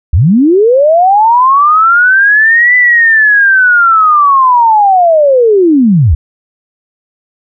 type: linear two-way sweep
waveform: sine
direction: up then down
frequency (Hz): 61.74 to 2000 to 61.74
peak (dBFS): -3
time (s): 0.13-6.15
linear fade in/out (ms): 5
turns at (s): 2.76
effects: none